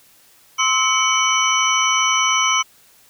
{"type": "tone cluster", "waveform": "sine", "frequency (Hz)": [1048, 1300, 2253, 3024, 5910], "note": ["C6", "E6", "C#7", "F#7", "F#8"], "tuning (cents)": [2, -24, 28, 37, -3], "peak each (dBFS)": -21, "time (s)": [0.58, 2.63], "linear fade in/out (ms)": 20, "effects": ["white hiss -52 dBFS RMS until 3.09 s"]}